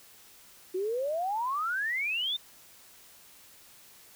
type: exponential sweep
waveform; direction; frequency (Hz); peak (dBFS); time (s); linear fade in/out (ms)
sine; up; 357.4 to 3682; -28; 0.74-2.37; 10
effects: white hiss -55 dBFS RMS until 4.15 s